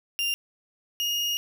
35% pulse tone pair in turn, 2794 / 2859 Hz, F7 / F7, 0 / +40 cents, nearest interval unison, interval 40 cents, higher second, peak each -23 dBFS, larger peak neither, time 0.19-0.34 / 1-1.37 s, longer second, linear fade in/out 0 ms, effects none

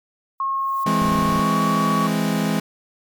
violet noise with exponential growth, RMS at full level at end -39 dBFS, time 0.38-0.84 s, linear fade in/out 5 ms, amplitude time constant 100 ms
sine tone with pitch glide, 1083 to 1124.4 Hz, C#6 to C#6, -41 to +24 cents, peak -20 dBFS, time 0.4-2.07 s, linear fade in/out 2 ms, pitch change +65 cents, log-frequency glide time 1.15-1.61 s
40% pulse chord, E augmented, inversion none, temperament equal, 164.81 / 207.7 / 261.6 Hz, E3 / G#3 / B#3, 0 / 0 / 0 cents, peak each -23 / -21 / -25 dBFS, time 0.86-2.6 s, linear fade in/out 5 ms
click train, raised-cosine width 5 ms, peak -19 dBFS, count 12, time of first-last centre 1.02-1.393 s, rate 29.5 Hz
effects none

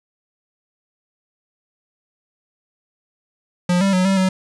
square tone with pitch steps, 177.9 / 195.8 / 184 / 193.7 / 187.5 Hz, F3 / G3 / F#3 / G3 / F#3, +32 / -2 / -9 / -20 / +23 cents, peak -15 dBFS, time 3.69-4.29 s, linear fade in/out 5 ms, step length 120 ms, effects resampled to 22050 Hz + 7-bit

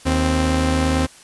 sawtooth tone pair together, 77.78 / 261.6 Hz, D#2 / C4, 0 / 0 cents, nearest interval octave + major sixth, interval 2100 cents, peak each -15 dBFS, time 0.05-1.07 s, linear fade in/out 20 ms, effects white hiss -45 dBFS RMS until 1.23 s + resampled to 24000 Hz

